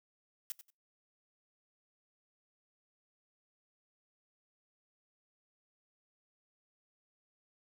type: noise with echo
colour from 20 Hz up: blue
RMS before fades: -39 dBFS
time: 0.5-0.52 s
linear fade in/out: 0 ms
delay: 91 ms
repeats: 2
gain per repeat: -13 dB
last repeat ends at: 0.702 s
effects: noise-tail reverb RT60 0.3 s tail -26 dB re dry